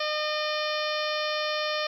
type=harmonic tone with a mistuned harmonic; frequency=608 Hz; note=D#5; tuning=40 cents flat; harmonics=1 / 2 / 3 / 4 / 5 / 6 / 7 / 8 / 9; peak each=-30 / -33 / -35 / -36 / -37 / -38 / -38 / -39 / -40 dBFS; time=0-1.87 s; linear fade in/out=5 ms; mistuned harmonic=6; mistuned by=-33 cents; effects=10-bit